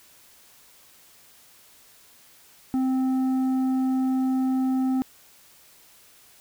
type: tone with tanh clipping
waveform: sine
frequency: 260.7 Hz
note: C4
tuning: 6 cents flat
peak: -22 dBFS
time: 2.74-5.02 s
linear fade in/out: 0 ms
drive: 7 dB
effects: white hiss -54 dBFS RMS until 6.4 s